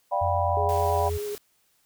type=chord; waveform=sine; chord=G dominant seventh; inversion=second; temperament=just; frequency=588 / 705.6 / 784 / 980 Hz; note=D5 / F5 / G5 / B5; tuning=+2 / +18 / 0 / -14 cents; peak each=-28 dBFS; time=0.11-1.1 s; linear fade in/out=20 ms
type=tone with pitch glide; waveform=sine; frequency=88.5 to 83.87 Hz; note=F2 to E2; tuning=+23 to +30 cents; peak=-27 dBFS; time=0.21-1.18 s; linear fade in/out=10 ms; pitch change=-93 cents; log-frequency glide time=0.34-1.03 s
type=tone with vibrato; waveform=sine; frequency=415.3 Hz; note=G#4; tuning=in tune; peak=-29 dBFS; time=0.57-1.35 s; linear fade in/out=0 ms; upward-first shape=sine; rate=9.2 Hz; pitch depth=19 cents each way
type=noise; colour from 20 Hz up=white; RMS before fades=-42 dBFS; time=0.69-1.38 s; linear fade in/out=0 ms
effects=white hiss -67 dBFS RMS until 1.85 s

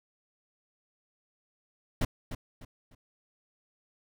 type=noise with echo; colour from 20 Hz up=brown; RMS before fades=-26 dBFS; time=2.01-2.05 s; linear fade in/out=5 ms; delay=300 ms; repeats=3; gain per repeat=-10 dB; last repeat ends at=2.95 s; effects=none

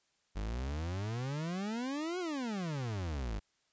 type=exponential two-way sweep; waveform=40% pulse; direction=up then down; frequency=48 to 373.5 to 48 Hz; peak=-34 dBFS; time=0.35-3.4 s; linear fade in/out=20 ms; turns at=2.19 s; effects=white hiss -75 dBFS RMS until 3.72 s + resampled to 16000 Hz

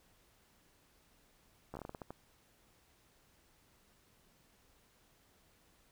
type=slowing click train; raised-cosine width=1 ms; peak=-30 dBFS; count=10; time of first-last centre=1.74-2.106 s; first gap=13 ms; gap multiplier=1.27; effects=pink hiss -69 dBFS RMS until 5.91 s

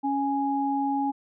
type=tone pair together; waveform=sine; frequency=277.2 / 830.6 Hz; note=C#4 / G#5; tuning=0 / 0 cents; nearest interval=octave + perfect fifth; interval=1900 cents; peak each=-26 dBFS; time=0.03-1.12 s; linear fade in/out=20 ms; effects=none

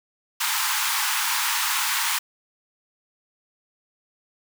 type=high-pass noise; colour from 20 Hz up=pink; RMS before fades=-24 dBFS; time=0.4-2.19 s; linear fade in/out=10 ms; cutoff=840 Hz; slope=96 dB/octave; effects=none

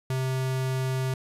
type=tone; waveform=square; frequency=130.81 Hz; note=C3; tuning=in tune; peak=-26 dBFS; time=0.1-1.14 s; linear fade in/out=2 ms; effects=resampled to 32000 Hz + 10-bit

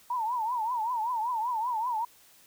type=tone with vibrato; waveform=sine; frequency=932.3 Hz; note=A#5; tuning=in tune; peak=-27 dBFS; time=0.1-2.05 s; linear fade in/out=5 ms; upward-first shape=triangle; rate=5.2 Hz; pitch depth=170 cents each way; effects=white hiss -58 dBFS RMS until 2.46 s

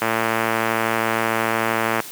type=click train; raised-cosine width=0.5 ms; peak=-4 dBFS; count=225; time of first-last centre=0.02-2.002 s; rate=113 Hz; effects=white hiss -36 dBFS RMS until 2.11 s + high-pass 150 Hz 12 dB/octave

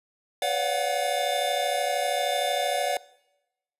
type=tone cluster; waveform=square; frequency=501 / 572 / 712 / 745 / 3561 Hz; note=B4 / D5 / F5 / F#5 / A7; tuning=+25 / -46 / +33 / +12 / +20 cents; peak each=-35 / -29 / -30 / -31 / -36 dBFS; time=0.42-2.97 s; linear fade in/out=2 ms; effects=noise-tail reverb RT60 0.9 s tail -21 dB re dry + resampled to 32000 Hz

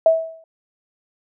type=tone with exponential decay; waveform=sine; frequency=650 Hz; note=E5; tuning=24 cents flat; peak=-7 dBFS; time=0.06-0.44 s; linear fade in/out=2 ms; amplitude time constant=81 ms; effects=none

